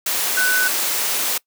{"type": "tone in noise", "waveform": "sine", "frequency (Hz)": 1500, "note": "F#6", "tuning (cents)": 23, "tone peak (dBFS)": -16, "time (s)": [0.37, 0.68], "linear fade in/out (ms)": 5, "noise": "white", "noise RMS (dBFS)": -21, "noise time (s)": [0.06, 1.38], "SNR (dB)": 2, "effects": ["noise-tail reverb RT60 0.1 s tail -23 dB re dry", "high-pass 300 Hz 12 dB/octave"]}